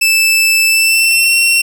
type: tone with pitch glide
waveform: sawtooth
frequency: 2637 to 2721 Hz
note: E7 to F7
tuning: 0 to -46 cents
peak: -5 dBFS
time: 0.01-1.62 s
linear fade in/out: 10 ms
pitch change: +54 cents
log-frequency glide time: 0.67-1.35 s
effects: none